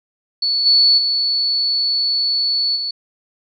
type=tone with level steps; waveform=sine; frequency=4435 Hz; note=C#8; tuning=in tune; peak=-15 / -9 / -15 / -20 dBFS; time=0.42-2.91 s; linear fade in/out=5 ms; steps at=0.65 / 0.97 / 2.75 s; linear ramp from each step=20 ms; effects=none